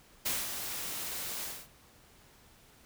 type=noise with ADSR envelope; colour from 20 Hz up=white; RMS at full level=-31 dBFS; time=0.25-1.68 s; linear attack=13 ms; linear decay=200 ms; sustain=-7 dB; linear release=250 ms; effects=pink hiss -60 dBFS RMS until 2.85 s